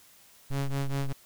square ring-modulated tone, 69.5 Hz, C#2, 5 cents sharp, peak -25 dBFS, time 0.5-1.13 s, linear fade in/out 10 ms, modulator 66.9 Hz, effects white hiss -57 dBFS RMS until 1.25 s

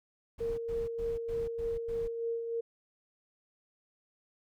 brown noise bursts, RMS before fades -44 dBFS, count 6, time 0.38-2.08 s, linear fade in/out 10 ms, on 200 ms, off 100 ms
sine tone with tremolo, 462.4 Hz, A#4, 14 cents flat, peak -30 dBFS, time 0.4-2.61 s, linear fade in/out 10 ms, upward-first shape sine, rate 3.3 Hz, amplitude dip 45%
effects none

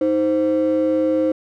triangle ring-modulated tone, 418.1 Hz, G#4, 12 cents sharp, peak -9 dBFS, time 0.01-1.32 s, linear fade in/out 5 ms, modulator 104 Hz, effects tanh soft clip ceiling -10 dBFS

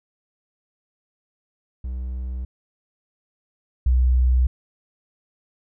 triangle / sine tone pair in turn, 63 / 62.78 Hz, B1 / B1, +35 / +29 cents, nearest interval unison, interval 6 cents, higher first, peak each -24 / -14 dBFS, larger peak second, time 1.84-2.45 / 3.86-4.47 s, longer neither, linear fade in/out 5 ms, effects none

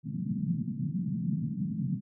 pink band-pass noise, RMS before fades -32 dBFS, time 0.03-2.01 s, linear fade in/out 50 ms, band 130 to 230 Hz, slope 48 dB/octave, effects none

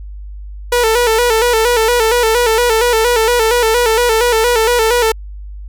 sawtooth tone with vibrato, 464.3 Hz, A#4, 7 cents flat, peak -6 dBFS, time 0.72-5.12 s, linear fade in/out 5 ms, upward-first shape square, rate 4.3 Hz, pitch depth 77 cents each way, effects added 50 Hz sine -26 dBFS peak until 5.68 s

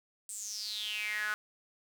sawtooth tone with high-pass filter sweep, 211.4 Hz, G#3, 31 cents sharp, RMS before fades -37 dBFS, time 0.29-1.34 s, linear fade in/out 0 ms, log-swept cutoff 8500 to 1400 Hz, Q 8.4, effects none

